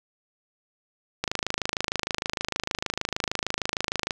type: click train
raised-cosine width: 0.2 ms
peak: -8 dBFS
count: 77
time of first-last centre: 1.24-4.108 s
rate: 26.5 Hz
effects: none